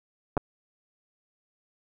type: clicks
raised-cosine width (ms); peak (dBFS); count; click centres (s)
1; -12; 2; 0.369 / 0.376
effects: none